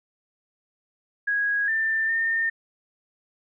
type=tone with pitch steps; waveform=sine; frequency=1653 / 1785 / 1817 Hz; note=G#6 / A6 / A#6; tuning=-9 / +24 / -45 cents; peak=-21 dBFS; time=1.27-2.5 s; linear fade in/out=10 ms; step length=410 ms; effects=none